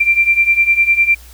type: beating tone pair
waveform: sine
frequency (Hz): 2355 / 2364.9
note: D7 / D7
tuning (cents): +4 / +11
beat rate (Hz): 9.9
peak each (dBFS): -14 / -11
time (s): 0-1.15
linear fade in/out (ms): 10
effects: added 60 Hz sine -37 dBFS peak until 1.33 s + white hiss -43 dBFS RMS until 1.33 s